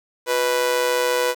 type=tone with amplitude modulation; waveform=sawtooth; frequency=493.9 Hz; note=B4; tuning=in tune; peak=-11 dBFS; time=0.26-1.35 s; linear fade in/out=50 ms; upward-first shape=sine; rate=134 Hz; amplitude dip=70%; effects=8-bit